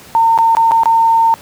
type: tone with dropouts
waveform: sine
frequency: 910 Hz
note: A#5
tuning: 42 cents flat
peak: -7 dBFS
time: 0.15-1.34 s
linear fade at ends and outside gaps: 0 ms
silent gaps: 0.377-0.387 / 0.55-0.569 / 0.711-0.718 / 0.834-0.857 s
effects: pink hiss -38 dBFS RMS until 1.41 s + high-pass 80 Hz 12 dB/octave